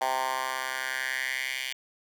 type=tone with high-pass filter sweep; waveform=10% pulse; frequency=130.81 Hz; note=C3; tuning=in tune; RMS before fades=-31 dBFS; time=0.01-1.73 s; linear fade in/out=5 ms; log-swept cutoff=820 to 2600 Hz; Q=3.6; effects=none